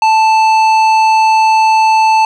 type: tone with tanh clipping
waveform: triangle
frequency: 880 Hz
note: A5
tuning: in tune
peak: -8 dBFS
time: 0.02-2.25 s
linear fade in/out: 2 ms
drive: 16 dB
effects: none